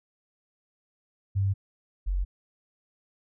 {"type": "tone pair in turn", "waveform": "sine", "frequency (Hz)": [98, 46.25], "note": ["G2", "F#1"], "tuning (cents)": [0, 0], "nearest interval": "octave + minor second", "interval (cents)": 1300, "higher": "first", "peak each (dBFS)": [-22, -24], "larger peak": "first", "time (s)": [[1.35, 1.54], [2.06, 2.25]], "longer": "neither", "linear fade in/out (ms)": 20, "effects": []}